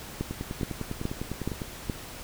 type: two click trains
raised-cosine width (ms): 3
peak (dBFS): -15 / -19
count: 5 / 14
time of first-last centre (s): 0.21-1.898 / 0.31-1.618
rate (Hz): 2.37 / 9.94
effects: pink hiss -42 dBFS RMS until 2.23 s